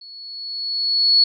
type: tone with level ramp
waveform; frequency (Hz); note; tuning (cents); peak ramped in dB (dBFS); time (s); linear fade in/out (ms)
sine; 4388; C#8; -18; -38 to -9; 0.01-1.24; 5
effects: none